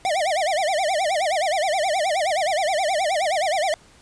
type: tone with vibrato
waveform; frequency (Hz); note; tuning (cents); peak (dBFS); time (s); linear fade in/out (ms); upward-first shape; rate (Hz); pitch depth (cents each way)
square; 682; F5; -41; -20; 0.05-3.74; 0; sine; 9.5; 250
effects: pink hiss -52 dBFS RMS until 4.01 s + resampled to 22050 Hz